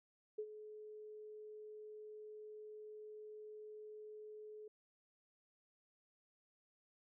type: tone with ADSR envelope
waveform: sine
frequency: 426.7 Hz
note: G#4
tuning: 47 cents sharp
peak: -38 dBFS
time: 0.38-4.68 s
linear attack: 10 ms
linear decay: 64 ms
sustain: -12 dB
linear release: 4 ms
effects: none